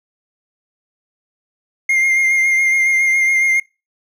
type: tone with vibrato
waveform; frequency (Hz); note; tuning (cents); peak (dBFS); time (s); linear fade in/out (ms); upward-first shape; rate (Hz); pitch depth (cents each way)
triangle; 2117; C7; +20; -10; 1.89-3.6; 5; sine; 7.2; 22
effects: noise-tail reverb RT60 0.3 s tail -26 dB re dry